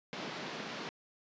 pink band-pass noise, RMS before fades -42 dBFS, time 0.13-0.89 s, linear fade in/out 0 ms, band 180 to 5000 Hz, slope 24 dB/octave, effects resampled to 16000 Hz

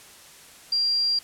sine tone, 4760 Hz, D8, 22 cents sharp, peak -20 dBFS, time 0.72-1.19 s, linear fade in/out 5 ms, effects white hiss -48 dBFS RMS until 1.23 s + low-pass 11000 Hz 12 dB/octave

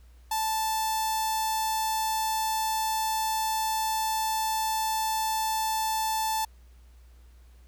sawtooth tone with notch filter, 880 Hz, A5, in tune, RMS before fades -28 dBFS, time 0.31-6.45 s, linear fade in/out 5 ms, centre 2100 Hz, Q 0.75, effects added 60 Hz sine -50 dBFS peak until 7.67 s + pink hiss -65 dBFS RMS until 7.67 s

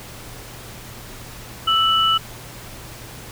sine tone pair together, 1318.5 / 2960 Hz, E6 / F#7, 0 / 0 cents, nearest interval octave + major second, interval 1400 cents, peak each -17 dBFS, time 1.67-2.18 s, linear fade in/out 10 ms, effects added 118 Hz sine -42 dBFS peak until 3.31 s + pink hiss -38 dBFS RMS until 3.31 s

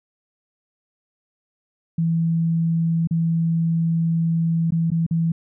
sine tone with dropouts, 165.2 Hz, E3, 4 cents sharp, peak -17 dBFS, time 1.98-5.32 s, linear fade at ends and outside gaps 5 ms, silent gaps 3.073-3.109 / 4.707-4.721 / 4.904-4.916 / 5.065-5.109 s, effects none

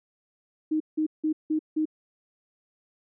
sine tone bursts, 310.9 Hz, D#4, 1 cent flat, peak -22 dBFS, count 5, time 0.71-1.855 s, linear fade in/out 10 ms, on 93 ms, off 170 ms, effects none

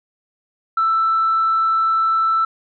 sine tone with vibrato, 1326 Hz, E6, 10 cents sharp, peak -13 dBFS, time 0.77-2.45 s, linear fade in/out 5 ms, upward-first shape square, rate 20 Hz, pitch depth 9 cents each way, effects tanh soft clip ceiling -10 dBFS

